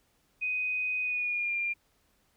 sine tone with pitch glide, 2500 to 2394 Hz, D#7 to D7, +8 to +33 cents, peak -28 dBFS, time 0.41-1.74 s, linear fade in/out 20 ms, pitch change -75 cents, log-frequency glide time 1.02-1.55 s, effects pink hiss -70 dBFS RMS until 2.36 s

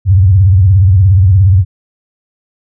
sine tone with vibrato, 94.7 Hz, F#2, 41 cents sharp, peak -3 dBFS, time 0.05-1.65 s, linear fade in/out 50 ms, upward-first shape sine, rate 17 Hz, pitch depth 170 cents each way, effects none

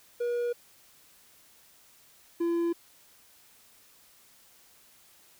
triangle tone pair in turn, 480 / 339.4 Hz, B4 / F4, -49 / -49 cents, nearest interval tritone, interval 600 cents, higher first, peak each -25 / -23 dBFS, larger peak second, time 0.2-0.53 / 2.4-2.73 s, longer neither, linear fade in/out 10 ms, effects white hiss -59 dBFS RMS until 5.39 s

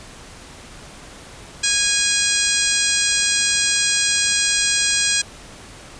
harmonic tone, 823 Hz, G#5, 16 cents flat, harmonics 2 / 3 / 4 / 5 / 6 / 7 / 8 / 9 / 10, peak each -25 / -25 / -25 / -25 / -25 / -25 / -25 / -25 / -25 dBFS, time 1.63-5.22 s, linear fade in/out 10 ms, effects pink hiss -40 dBFS RMS until 5.99 s + resampled to 22050 Hz

